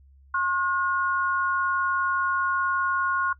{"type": "tone pair together", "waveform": "sine", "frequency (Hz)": [1078, 1439], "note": ["C#6", "F#6"], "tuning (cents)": [-49, -49], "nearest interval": "perfect fourth", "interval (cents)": 500, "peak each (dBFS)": [-25, -24], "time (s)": [0.34, 3.33], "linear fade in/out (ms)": 5, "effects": ["noise-tail reverb RT60 0.1 s tail -21 dB re dry", "added 68 Hz sine -51 dBFS peak until 3.39 s"]}